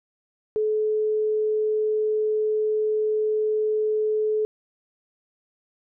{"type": "tone", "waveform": "sine", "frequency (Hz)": 429.7, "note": "A4", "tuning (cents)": -41, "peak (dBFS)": -20, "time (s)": [0.56, 4.45], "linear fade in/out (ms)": 0, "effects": []}